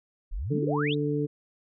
sine exponential sweep, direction up, 31.04 to 3951 Hz, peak -29 dBFS, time 0.31-0.95 s, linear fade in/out 20 ms
harmonic tone, 146.83 Hz, D3, in tune, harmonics 1 / 2 / 3, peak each -29 / -29 / -29 dBFS, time 0.5-1.27 s, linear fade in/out 20 ms
effects none

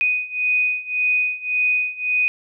sine beating tone pair, 2489 / 2490.8 Hz, D#7 / D#7, 0 / +1 cents, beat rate 1.8 Hz, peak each -22 / -20 dBFS, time 0.01-2.28 s, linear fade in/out 0 ms, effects none

